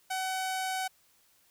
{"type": "tone with low-pass filter", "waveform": "sawtooth", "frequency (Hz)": 754, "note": "F#5", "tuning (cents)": 32, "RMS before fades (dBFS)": -33, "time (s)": [0.1, 0.88], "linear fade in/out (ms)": 10, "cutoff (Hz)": 11000, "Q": 1.3, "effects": ["white hiss -66 dBFS RMS until 1.5 s"]}